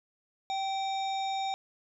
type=harmonic tone with a mistuned harmonic; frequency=777 Hz; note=G5; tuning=16 cents flat; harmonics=1 / 3 / 5 / 7 / 9; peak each=-30 / -44 / -39 / -51 / -50 dBFS; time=0.5-1.54 s; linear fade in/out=0 ms; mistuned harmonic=5; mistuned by=-81 cents; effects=none